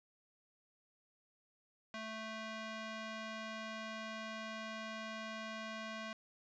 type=tone with band-pass filter; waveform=square; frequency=220 Hz; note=A3; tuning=in tune; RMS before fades=-45 dBFS; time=1.94-6.13 s; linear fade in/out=2 ms; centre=2000 Hz; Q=0.63; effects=resampled to 16000 Hz